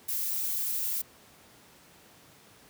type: noise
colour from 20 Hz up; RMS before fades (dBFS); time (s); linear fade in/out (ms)
violet; -31; 0.08-1.02; 10
effects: pink hiss -56 dBFS RMS until 2.69 s + high-pass 100 Hz 12 dB/octave